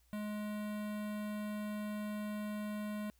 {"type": "tone with notch filter", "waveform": "square", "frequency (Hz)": 210, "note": "G#3", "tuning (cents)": 19, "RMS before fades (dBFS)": -40, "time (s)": [0.13, 3.1], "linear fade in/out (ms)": 0, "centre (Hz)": 5700, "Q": 0.91, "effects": ["added 60 Hz sine -68 dBFS peak until 3.19 s", "white hiss -74 dBFS RMS until 3.19 s"]}